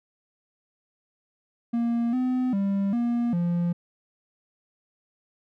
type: tone with pitch steps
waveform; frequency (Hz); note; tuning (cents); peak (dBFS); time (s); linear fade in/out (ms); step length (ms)
triangle; 234.5 / 253.8 / 197.7 / 237.6 / 173.1; A#3 / B3 / G3 / A#3 / F3; +11 / +47 / +15 / +33 / -15; -20; 1.73-3.73; 10; 400
effects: none